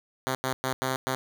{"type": "tone bursts at uneven times", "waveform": "5% pulse", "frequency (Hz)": 130.81, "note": "C3", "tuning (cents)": 0, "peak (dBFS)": -15, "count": 5, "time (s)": [[0.27, 0.35], [0.44, 0.53], [0.64, 0.73], [0.82, 0.96], [1.07, 1.15]], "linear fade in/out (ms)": 0, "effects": []}